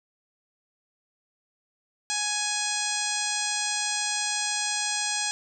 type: harmonic tone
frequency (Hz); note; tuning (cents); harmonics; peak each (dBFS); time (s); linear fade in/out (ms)
834; G#5; +7; 1 / 2 / 3 / 4 / 5 / 6 / 7 / 8 / 9 / 10; -35 / -35 / -35 / -35 / -35 / -35 / -35 / -35 / -35 / -35; 2.1-5.31; 0
effects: none